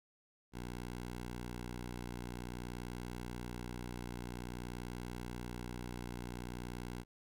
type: tone with vibrato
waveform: 10% pulse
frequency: 60.5 Hz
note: B1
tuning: 35 cents flat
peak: -34 dBFS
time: 0.52-7.05 s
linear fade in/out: 50 ms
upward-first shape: triangle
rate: 18 Hz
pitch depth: 18 cents each way
effects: none